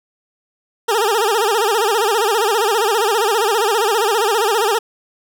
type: tone with vibrato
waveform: 20% pulse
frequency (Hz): 430.8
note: A4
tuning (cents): -37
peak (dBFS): -9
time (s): 0.88-4.79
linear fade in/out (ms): 10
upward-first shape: sine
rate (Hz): 15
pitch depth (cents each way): 160
effects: none